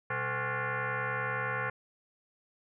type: tone with frequency modulation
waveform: sine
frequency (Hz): 193.7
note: G3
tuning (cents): -20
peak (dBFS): -30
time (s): 0.1-1.7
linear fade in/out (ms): 5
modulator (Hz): 317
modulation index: 5.8
effects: none